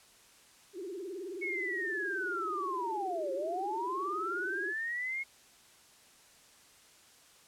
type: tone with vibrato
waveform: sine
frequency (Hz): 370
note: F#4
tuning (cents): 0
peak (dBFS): -38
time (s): 0.73-4.74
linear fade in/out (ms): 50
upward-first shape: triangle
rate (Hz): 19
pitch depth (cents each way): 200
type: linear two-way sweep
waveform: sine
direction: down then up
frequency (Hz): 2217 to 523 to 2178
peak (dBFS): -33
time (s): 1.41-5.24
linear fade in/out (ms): 20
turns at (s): 3.33
effects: white hiss -60 dBFS RMS until 7.47 s + low-pass 10000 Hz 12 dB/octave

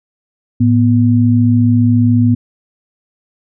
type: tone pair together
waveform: sine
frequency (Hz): 109.42 / 243.8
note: A2 / B3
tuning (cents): -9 / -22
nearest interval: octave + major second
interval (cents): 1387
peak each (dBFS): -10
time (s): 0.6-2.35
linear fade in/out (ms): 10
effects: none

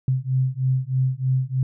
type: beating tone pair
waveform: sine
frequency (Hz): 128.8 / 132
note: C3 / C3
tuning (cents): -27 / +16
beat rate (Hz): 3.2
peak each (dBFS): -22 / -22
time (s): 0.08-1.63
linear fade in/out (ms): 2
effects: none

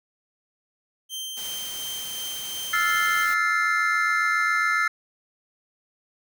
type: tone with tremolo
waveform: sawtooth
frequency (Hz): 3136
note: G7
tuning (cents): 0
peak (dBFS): -27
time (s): 1.09-3.27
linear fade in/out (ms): 50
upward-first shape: sine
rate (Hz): 2.8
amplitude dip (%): 25
type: noise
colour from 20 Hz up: white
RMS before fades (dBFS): -38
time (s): 1.36-3.35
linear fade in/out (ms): 20
type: chord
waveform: triangle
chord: F major seventh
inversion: third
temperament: just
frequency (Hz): 1309.6 / 1396.9 / 1746.1 / 2095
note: E6 / F6 / A6 / C7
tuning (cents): -12 / 0 / -14 / +2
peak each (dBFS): -24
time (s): 2.73-4.88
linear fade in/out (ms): 5
effects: none

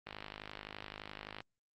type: click train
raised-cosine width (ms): 0.3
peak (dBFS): -27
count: 70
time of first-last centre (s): 0.07-1.405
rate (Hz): 51.7
effects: Opus 24 kbps

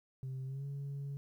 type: tone with pitch glide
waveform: sine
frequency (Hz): 131.6 to 140.23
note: C3 to C#3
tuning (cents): +10 to +20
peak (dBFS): -36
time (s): 0.23-1.17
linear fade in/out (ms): 0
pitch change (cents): +110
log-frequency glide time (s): 0.45-0.65
effects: tanh soft clip ceiling -37 dBFS + 12-bit

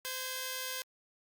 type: tone pair together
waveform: 5% pulse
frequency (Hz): 515 / 1633.7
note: C5 / G#6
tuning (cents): -28 / -29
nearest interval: octave + minor sixth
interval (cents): 1999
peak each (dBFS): -27 / -29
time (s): 0.05-0.82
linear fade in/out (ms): 0
effects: Opus 48 kbps

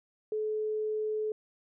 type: tone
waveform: sine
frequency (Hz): 430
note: A4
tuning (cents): -40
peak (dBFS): -29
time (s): 0.32-1.32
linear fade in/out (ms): 2
effects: none

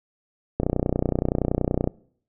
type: click train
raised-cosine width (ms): 2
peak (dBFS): -8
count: 40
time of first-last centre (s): 0.6-1.875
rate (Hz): 30.6
effects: noise-tail reverb RT60 0.6 s tail -23 dB re dry

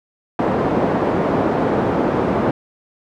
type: band-pass noise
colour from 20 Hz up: pink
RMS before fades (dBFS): -18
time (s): 0.39-2.51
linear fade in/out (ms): 2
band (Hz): 200 to 800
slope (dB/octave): 12
effects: none

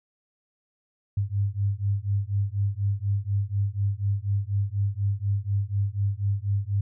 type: beating tone pair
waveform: sine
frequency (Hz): 98.4 / 102.5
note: G2 / G#2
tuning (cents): +7 / -22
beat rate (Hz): 4.1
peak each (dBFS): -26 / -26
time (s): 1.17-6.81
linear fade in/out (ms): 5
effects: none

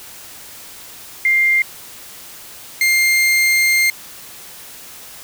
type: tone pair in turn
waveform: sine / 40% pulse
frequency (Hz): 2100 / 2110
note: C7 / C7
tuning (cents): +6 / +14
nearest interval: unison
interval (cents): 8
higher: second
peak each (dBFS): -11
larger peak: neither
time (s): 1.25-1.62 / 2.81-3.9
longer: second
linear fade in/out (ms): 2
effects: white hiss -37 dBFS RMS until 5.23 s

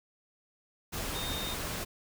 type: tone in noise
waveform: sine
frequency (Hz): 3678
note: A#7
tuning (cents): -24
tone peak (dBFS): -38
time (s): 1.14-1.55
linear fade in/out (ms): 20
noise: pink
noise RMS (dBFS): -36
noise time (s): 0.92-1.85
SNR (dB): -5
effects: none

